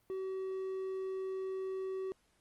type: tone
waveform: triangle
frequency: 380 Hz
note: F#4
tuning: 46 cents sharp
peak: -34 dBFS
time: 0.1-2.12 s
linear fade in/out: 0 ms
effects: pink hiss -73 dBFS RMS until 2.4 s + Opus 32 kbps